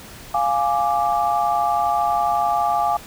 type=chord; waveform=sine; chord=D diminished; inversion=first; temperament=equal; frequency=698.5 / 830.6 / 1174.7 Hz; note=F5 / Ab5 / D6; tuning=0 / 0 / 0 cents; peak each=-21 / -20 / -23 dBFS; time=0.34-2.97 s; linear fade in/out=5 ms; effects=pink hiss -40 dBFS RMS until 3.06 s